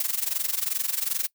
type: noise with amplitude modulation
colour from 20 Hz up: blue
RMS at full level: -24 dBFS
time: 0-1.27 s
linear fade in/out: 2 ms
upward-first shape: sine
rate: 22.6 Hz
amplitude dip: 85%
effects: noise-tail reverb RT60 0.1 s tail -22 dB re dry